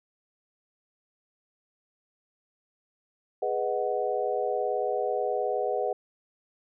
sine chord, G# minor seventh, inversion none, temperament equal, 415.3 / 493.9 / 622.3 / 740 Hz, G#4 / B4 / D#5 / F#5, 0 / 0 / 0 / 0 cents, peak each -31 / -30 / -32 / -31 dBFS, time 3.42-5.93 s, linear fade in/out 5 ms, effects none

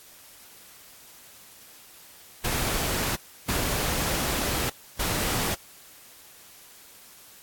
pink noise bursts at uneven times, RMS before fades -27 dBFS, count 3, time 2.44-3.16 / 3.48-4.7 / 4.99-5.55 s, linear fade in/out 10 ms, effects white hiss -50 dBFS RMS until 7.42 s + AAC 64 kbps

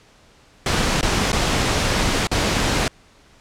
pink noise with dropouts, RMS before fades -19 dBFS, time 0.66-2.88 s, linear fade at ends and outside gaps 2 ms, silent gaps 1.011-1.028 / 1.319-1.329 / 2.271-2.314 s, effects pink hiss -52 dBFS RMS until 3.4 s + low-pass 7000 Hz 12 dB/octave

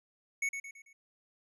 square tone with echo, 2217 Hz, C#7, in tune, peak -30 dBFS, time 0.42-0.49 s, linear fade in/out 5 ms, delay 110 ms, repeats 4, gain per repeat -7 dB, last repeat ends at 0.93 s, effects low-pass 10000 Hz 12 dB/octave

